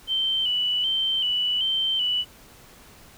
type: tone with vibrato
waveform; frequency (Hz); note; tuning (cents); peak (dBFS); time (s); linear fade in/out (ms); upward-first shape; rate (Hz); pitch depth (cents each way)
sine; 3037; F#7; +44; -21; 0.07-2.25; 50; square; 1.3; 43
effects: pink hiss -50 dBFS RMS until 3.17 s